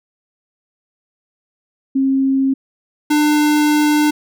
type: tone pair in turn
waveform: sine / square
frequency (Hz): 268.6 / 299.3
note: C4 / D4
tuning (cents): +46 / +33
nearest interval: major second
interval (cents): 187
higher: second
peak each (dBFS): -12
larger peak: neither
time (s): 1.95-2.54 / 3.1-4.11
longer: second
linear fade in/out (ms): 10
effects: none